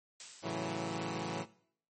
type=noise with exponential decay; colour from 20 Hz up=blue; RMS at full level=-41 dBFS; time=0.2-1.17 s; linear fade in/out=1 ms; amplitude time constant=210 ms
type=chord; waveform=10% pulse; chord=F# minor seventh; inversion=first; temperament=equal; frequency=110 / 138.59 / 164.81 / 185 Hz; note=A2 / C#3 / E3 / F#3; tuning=0 / 0 / 0 / 0 cents; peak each=-34 / -36 / -31 / -33 dBFS; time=0.42-1.46 s; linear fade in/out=50 ms
effects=noise-tail reverb RT60 0.6 s tail -19 dB re dry + MP3 32 kbps